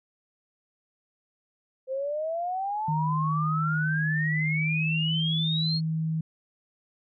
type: exponential sweep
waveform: sine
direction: up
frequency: 515 to 4354 Hz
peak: -27 dBFS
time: 1.87-5.81 s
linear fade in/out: 50 ms
type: tone with pitch glide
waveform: sine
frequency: 155.56 to 159.75 Hz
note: D#3 to D#3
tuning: 0 to +46 cents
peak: -25 dBFS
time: 2.88-6.21 s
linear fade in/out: 5 ms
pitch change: +46 cents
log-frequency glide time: 4.4-5.12 s
effects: none